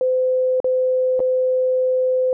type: tone with dropouts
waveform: sine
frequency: 512 Hz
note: C5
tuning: 38 cents flat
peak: -15 dBFS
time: 0.01-2.33 s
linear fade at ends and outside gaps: 1 ms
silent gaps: 0.602-0.644 / 1.194-1.202 s
effects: none